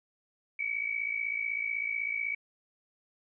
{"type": "tone pair together", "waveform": "sine", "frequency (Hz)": [2244, 2300], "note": ["C#7", "D7"], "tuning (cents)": [21, -37], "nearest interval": "unison", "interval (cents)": 42, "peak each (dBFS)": [-33, -33], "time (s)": [0.59, 2.35], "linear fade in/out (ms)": 5, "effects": []}